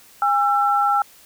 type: tone pair together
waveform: sine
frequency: 813 / 1342.5 Hz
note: G#5 / E6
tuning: -37 / +31 cents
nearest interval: major sixth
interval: 868 cents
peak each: -18 dBFS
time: 0.22-1.02 s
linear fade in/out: 2 ms
effects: white hiss -49 dBFS RMS until 1.25 s